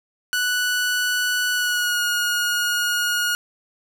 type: tone with pitch glide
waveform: sawtooth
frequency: 1480 to 1437.9 Hz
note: F#6 to F#6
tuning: 0 to -50 cents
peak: -16 dBFS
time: 0.33-3.35 s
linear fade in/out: 0 ms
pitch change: -50 cents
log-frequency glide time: 1.52-2.02 s
effects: none